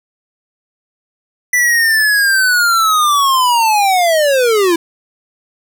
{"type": "linear sweep", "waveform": "square", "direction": "down", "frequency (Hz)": [1986, 325.3], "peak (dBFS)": -10, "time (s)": [1.53, 4.76], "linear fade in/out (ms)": 5, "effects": []}